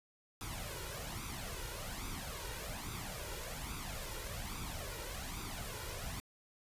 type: noise with flanger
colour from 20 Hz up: pink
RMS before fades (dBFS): -43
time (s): 0.41-6.2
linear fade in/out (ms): 0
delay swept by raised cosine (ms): 0.82 to 2.12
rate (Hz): 1.2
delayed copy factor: +0.65
effects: resampled to 32000 Hz